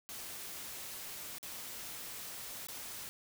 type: noise with dropouts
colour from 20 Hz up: white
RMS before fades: -45 dBFS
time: 0.09-3.09 s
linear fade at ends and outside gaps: 0 ms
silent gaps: 1.384-1.429 / 2.67-2.685 s
effects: none